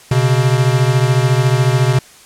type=beating tone pair; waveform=square; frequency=124.9 / 138.9 Hz; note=B2 / C#3; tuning=+20 / +4 cents; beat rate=14 Hz; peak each=-13 / -16 dBFS; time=0.11-1.99 s; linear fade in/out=5 ms; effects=white hiss -42 dBFS RMS until 2.25 s + low-pass 10000 Hz 12 dB/octave